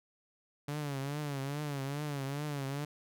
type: tone with vibrato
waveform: sawtooth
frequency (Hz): 142.6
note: C#3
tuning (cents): +49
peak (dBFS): -31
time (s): 0.68-2.85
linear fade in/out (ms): 5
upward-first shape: triangle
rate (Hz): 2.4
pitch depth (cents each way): 110
effects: none